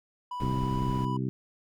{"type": "tone", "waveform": "triangle", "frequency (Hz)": 987.8, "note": "B5", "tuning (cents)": 0, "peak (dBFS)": -31, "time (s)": [0.31, 1.17], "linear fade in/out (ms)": 5}
{"type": "noise", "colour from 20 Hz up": "brown", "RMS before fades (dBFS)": -36, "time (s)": [0.4, 1.05], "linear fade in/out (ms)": 2}
{"type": "harmonic tone", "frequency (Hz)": 64.8, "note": "C2", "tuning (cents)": -16, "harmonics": [2, 3, 4, 5, 6], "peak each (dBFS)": [-30, -34, -36, -38, -40], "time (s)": [0.42, 1.29], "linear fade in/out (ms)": 0}
{"effects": []}